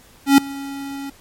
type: tone with ADSR envelope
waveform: square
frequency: 277.2 Hz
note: C#4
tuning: in tune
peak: -6 dBFS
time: 0.26-1.1 s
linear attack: 120 ms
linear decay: 3 ms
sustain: -22 dB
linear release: 6 ms
effects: pink hiss -49 dBFS RMS until 1.2 s + MP3 64 kbps